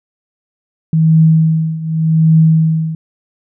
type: tone with tremolo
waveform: sine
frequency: 160.1 Hz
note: D#3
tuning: 50 cents sharp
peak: -4 dBFS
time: 0.93-2.95 s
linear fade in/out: 2 ms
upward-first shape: triangle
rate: 0.86 Hz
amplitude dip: 85%
effects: none